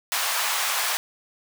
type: high-pass noise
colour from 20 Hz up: pink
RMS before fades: -25 dBFS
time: 0.12-0.97 s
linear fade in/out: 0 ms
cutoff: 790 Hz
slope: 24 dB/octave
effects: none